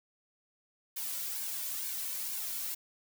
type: noise with flanger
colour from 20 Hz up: blue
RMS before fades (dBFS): -37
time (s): 0.96-2.75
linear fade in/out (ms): 10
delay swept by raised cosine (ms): 1.5 to 2.47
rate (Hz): 2.2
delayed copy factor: -0.65
effects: none